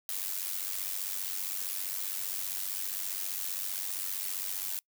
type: noise with amplitude modulation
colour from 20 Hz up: blue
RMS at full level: -32 dBFS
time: 0.09-4.79 s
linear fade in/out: 0 ms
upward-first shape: sine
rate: 95.2 Hz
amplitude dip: 75%
effects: noise-tail reverb RT60 0.1 s tail -26 dB re dry